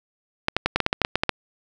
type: clicks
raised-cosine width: 0.3 ms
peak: -3 dBFS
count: 12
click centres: 0.484 / 0.566 / 0.66 / 0.76 / 0.803 / 0.864 / 0.929 / 1.017 / 1.049 / 1.156 / 1.235 / 1.293 s
effects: none